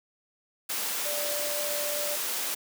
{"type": "tone in noise", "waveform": "sine", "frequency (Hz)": 587.3, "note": "D5", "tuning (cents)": 0, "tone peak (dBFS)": -33, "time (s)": [1.05, 2.16], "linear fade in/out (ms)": 10, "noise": "white", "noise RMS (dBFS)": -31, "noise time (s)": [0.69, 2.55], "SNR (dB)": -5, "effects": ["high-pass 300 Hz 12 dB/octave"]}